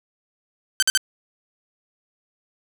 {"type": "tone bursts", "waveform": "10% pulse", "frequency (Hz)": 1544, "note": "G6", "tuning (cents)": -27, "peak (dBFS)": -6, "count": 3, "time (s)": [0.8, 0.975], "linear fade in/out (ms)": 0, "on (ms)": 25, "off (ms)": 50, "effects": []}